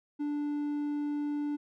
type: tone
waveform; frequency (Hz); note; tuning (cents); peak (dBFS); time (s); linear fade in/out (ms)
triangle; 293; D4; -4; -28; 0.19-1.57; 20
effects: none